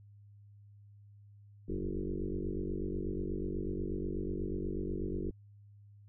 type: tone with frequency modulation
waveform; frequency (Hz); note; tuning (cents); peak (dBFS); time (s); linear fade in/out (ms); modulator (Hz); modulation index
sine; 188.7; F#3; +34; -33; 1.68-5.31; 10; 48.2; 4.5
effects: added 102 Hz sine -54 dBFS peak until 6.08 s